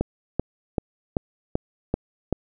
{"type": "click train", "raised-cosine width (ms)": 2, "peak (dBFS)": -8, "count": 7, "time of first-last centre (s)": [0.01, 2.327], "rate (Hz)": 2.59, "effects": []}